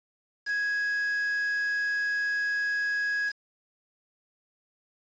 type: tone with quantisation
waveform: triangle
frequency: 1661.2 Hz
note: G#6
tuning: in tune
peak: -24 dBFS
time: 0.45-3.33 s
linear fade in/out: 50 ms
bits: 6
effects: resampled to 16000 Hz